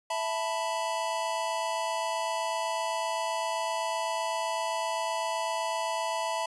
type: chord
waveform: square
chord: E suspended fourth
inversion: none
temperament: equal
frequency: 659.3 / 880 / 987.8 Hz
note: E5 / A5 / B5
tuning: 0 / 0 / 0 cents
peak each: -34 dBFS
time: 0.1-6.46 s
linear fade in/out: 5 ms
effects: resampled to 24000 Hz